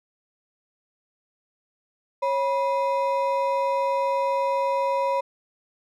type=ring-modulated tone; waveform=triangle; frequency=762 Hz; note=G5; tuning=49 cents flat; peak=-16 dBFS; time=2.22-5.21 s; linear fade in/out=10 ms; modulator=214 Hz; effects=none